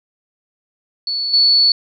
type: tone with level steps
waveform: sine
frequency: 4435 Hz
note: C#8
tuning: in tune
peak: -18 / -9 dBFS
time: 1.07-1.72 s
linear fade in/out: 2 ms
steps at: 1.33 s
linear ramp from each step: 10 ms
effects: none